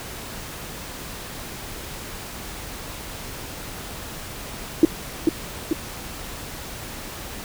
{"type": "tone with echo", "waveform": "sine", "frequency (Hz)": 322.8, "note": "E4", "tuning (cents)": -36, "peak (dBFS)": -7, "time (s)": [4.83, 4.85], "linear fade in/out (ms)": 2, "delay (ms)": 440, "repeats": 2, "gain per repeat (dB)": -5, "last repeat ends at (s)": 5.73, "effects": ["pink hiss -35 dBFS RMS until 7.44 s"]}